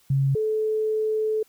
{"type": "tone pair in turn", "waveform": "sine", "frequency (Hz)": [136.7, 434], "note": ["C#3", "A4"], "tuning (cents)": [-24, -24], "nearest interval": "octave + minor sixth", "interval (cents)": 2000, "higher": "second", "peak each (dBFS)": [-18, -21], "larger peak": "first", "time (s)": [[0.1, 0.35], [0.35, 1.43]], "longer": "second", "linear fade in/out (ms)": 5, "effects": ["white hiss -60 dBFS RMS until 1.48 s"]}